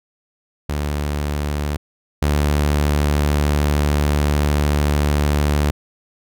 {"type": "tone pair in turn", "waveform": "sawtooth", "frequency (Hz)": [73.42, 73.42], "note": ["D2", "D2"], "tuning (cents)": [0, 0], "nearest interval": "unison", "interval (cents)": 0, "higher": "neither", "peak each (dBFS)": [-16, -11], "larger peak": "second", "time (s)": [[0.69, 1.77], [2.22, 5.71]], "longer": "second", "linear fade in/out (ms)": 5, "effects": []}